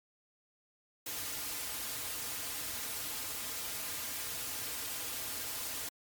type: noise with comb filter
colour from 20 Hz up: white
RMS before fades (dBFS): -39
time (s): 1.06-5.89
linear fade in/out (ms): 5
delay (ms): 5.3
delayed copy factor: -0.7
effects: MP3 96 kbps